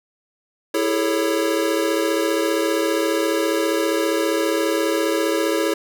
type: chord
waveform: square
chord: A major seventh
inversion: second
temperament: equal with one note detuned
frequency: 329.6 / 405.1 / 440 / 554.4 Hz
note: E4 / G#4 / A4 / C#5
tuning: 0 / -43 / 0 / 0 cents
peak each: -23 / -26 / -25 / -25 dBFS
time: 0.74-5.74 s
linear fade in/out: 5 ms
effects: none